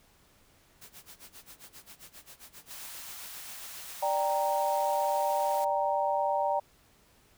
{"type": "noise with tremolo", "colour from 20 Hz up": "white", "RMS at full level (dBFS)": -48, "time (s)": [0.81, 3.94], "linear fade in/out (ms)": 10, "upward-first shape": "sine", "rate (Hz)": 7.5, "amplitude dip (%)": 100}
{"type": "high-pass noise", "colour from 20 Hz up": "white", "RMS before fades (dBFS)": -44, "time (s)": [2.7, 5.65], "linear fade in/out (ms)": 10, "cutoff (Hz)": 650, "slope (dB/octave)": 24}
{"type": "chord", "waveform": "sine", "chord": "G minor", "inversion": "second", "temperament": "equal", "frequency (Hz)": [587.3, 784, 932.3], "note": ["D5", "G5", "Bb5"], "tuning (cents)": [0, 0, 0], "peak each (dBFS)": -30, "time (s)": [4.02, 6.6], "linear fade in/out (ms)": 10}
{"effects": ["pink hiss -63 dBFS RMS until 7.37 s"]}